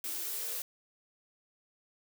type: noise with high-pass filter sweep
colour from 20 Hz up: blue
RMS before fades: -37 dBFS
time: 0.04-0.62 s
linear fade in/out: 2 ms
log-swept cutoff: 300 to 510 Hz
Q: 8.3
effects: none